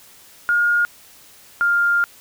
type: tone pair in turn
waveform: sine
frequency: 1424 / 1402 Hz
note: F6 / F6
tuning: +33 / +6 cents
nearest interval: unison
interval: 27 cents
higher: first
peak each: -14 dBFS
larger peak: neither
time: 0.49-0.85 / 1.61-2.04 s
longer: second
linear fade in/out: 0 ms
effects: white hiss -47 dBFS RMS until 2.2 s